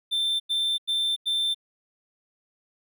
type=tone bursts; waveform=triangle; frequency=3561 Hz; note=A7; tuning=20 cents sharp; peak=-21 dBFS; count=4; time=0.11-1.546 s; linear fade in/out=20 ms; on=290 ms; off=92 ms; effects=none